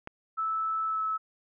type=click; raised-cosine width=0.5 ms; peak=-23 dBFS; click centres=0.074 s
type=tone with pitch glide; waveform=sine; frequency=1311 to 1300.4 Hz; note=E6 to E6; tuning=-10 to -24 cents; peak=-27 dBFS; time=0.37-1.18 s; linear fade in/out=20 ms; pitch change=-14 cents; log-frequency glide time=0.86-1.01 s
effects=none